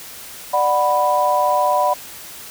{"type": "chord", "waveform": "sine", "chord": "B minor", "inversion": "first", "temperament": "just", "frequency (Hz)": [592.7, 740.8, 987.8], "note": ["D5", "F#5", "B5"], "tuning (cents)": [16, 2, 0], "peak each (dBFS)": [-19, -19, -17], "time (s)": [0.53, 1.94], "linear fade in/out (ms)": 10, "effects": ["white hiss -36 dBFS RMS until 2.5 s"]}